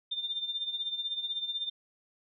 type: tone with tremolo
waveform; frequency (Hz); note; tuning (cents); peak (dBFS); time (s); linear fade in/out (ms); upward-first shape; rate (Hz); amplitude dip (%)
sine; 3598; A7; +38; -29; 0.11-1.7; 10; sine; 16; 70
effects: none